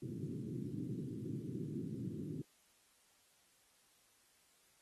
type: band-pass noise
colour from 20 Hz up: pink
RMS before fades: -43 dBFS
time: 0.02-2.42 s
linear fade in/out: 5 ms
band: 110 to 360 Hz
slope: 48 dB/octave
effects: white hiss -71 dBFS RMS until 4.81 s + AAC 32 kbps